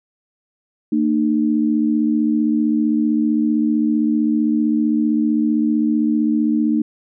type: tone pair together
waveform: sine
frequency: 227.4 / 302.9 Hz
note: A#3 / D#4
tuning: -43 / -46 cents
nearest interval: perfect fourth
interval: 497 cents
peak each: -17 dBFS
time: 0.92-6.82 s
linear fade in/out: 5 ms
effects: none